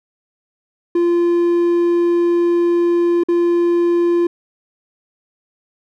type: tone with dropouts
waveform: triangle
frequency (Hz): 345.3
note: F4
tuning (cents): -20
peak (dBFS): -10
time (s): 0.95-4.27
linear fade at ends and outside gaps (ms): 5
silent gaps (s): 3.236-3.285
effects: none